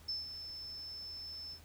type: tone with ADSR envelope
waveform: sine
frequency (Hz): 5274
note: E8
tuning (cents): 0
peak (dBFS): -34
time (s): 0.08-1.6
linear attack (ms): 11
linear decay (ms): 160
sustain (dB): -9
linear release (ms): 81
effects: added 80 Hz sine -58 dBFS peak until 1.64 s + pink hiss -61 dBFS RMS until 1.64 s